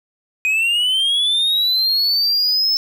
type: linear sweep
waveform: triangle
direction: up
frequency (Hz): 2489 to 5274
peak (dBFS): -13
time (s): 0.45-2.77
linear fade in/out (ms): 0
effects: none